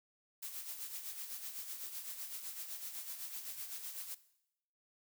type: noise with tremolo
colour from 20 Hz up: blue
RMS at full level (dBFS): -43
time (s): 0.42-4.15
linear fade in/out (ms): 10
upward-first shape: sine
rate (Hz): 7.9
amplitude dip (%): 55
effects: noise-tail reverb RT60 0.8 s tail -17 dB re dry